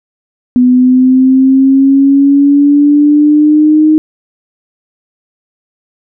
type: linear sweep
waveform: sine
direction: up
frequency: 248 to 311.1 Hz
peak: -3 dBFS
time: 0.56-3.98 s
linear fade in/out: 0 ms
effects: none